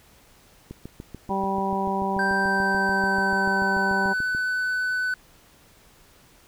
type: click train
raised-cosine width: 3 ms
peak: -23 dBFS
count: 26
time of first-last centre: 0.71-4.349 s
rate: 6.87 Hz
type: harmonic tone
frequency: 194.5 Hz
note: G3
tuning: 13 cents flat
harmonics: 1 / 2 / 3 / 4 / 5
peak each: -28 / -30 / -34 / -28 / -28 dBFS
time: 1.29-4.14 s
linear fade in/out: 20 ms
type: tone with pitch glide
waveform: triangle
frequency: 1568 to 1501.5 Hz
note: G6 to F#6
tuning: 0 to +25 cents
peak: -21 dBFS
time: 2.19-5.14 s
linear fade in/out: 2 ms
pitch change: -75 cents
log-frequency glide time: 2.35-4.16 s
effects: pink hiss -55 dBFS RMS until 6.47 s